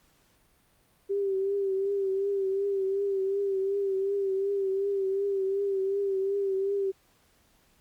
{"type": "tone with vibrato", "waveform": "sine", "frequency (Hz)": 392, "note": "G4", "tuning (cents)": 0, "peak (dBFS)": -25, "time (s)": [1.09, 6.92], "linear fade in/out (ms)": 20, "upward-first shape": "triangle", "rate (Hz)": 2.7, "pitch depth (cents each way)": 52, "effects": ["pink hiss -65 dBFS RMS until 7.8 s", "Opus 48 kbps"]}